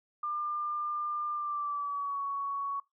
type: tone with pitch glide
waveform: sine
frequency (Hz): 1198 to 1117.8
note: D6 to C#6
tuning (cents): +34 to +14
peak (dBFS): -31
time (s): 0.23-2.8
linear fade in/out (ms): 5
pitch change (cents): -120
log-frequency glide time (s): 1.32-2.21
effects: noise-tail reverb RT60 0.2 s tail -22 dB re dry